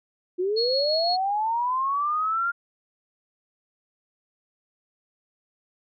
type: linear sweep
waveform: sine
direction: up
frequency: 349.2 to 1411 Hz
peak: -22 dBFS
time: 0.38-2.52 s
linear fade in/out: 20 ms
type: tone with tremolo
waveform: sine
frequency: 4319 Hz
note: C#8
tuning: 46 cents flat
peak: -23 dBFS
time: 0.56-1.17 s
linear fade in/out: 20 ms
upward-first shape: triangle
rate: 5.9 Hz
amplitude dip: 30%
effects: none